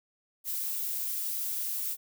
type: noise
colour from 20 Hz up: violet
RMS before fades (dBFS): -33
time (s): 0.44-1.97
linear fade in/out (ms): 50
effects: none